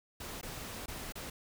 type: noise with dropouts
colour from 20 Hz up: pink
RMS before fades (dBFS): -43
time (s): 0.2-1.3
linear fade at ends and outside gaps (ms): 5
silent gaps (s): 0.413-0.429 / 0.86-0.88 / 1.123-1.154
effects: none